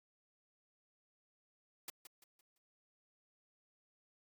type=noise with echo; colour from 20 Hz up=white; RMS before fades=-45 dBFS; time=1.88-1.9 s; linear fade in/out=2 ms; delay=170 ms; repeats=4; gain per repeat=-9 dB; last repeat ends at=2.58 s; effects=Opus 48 kbps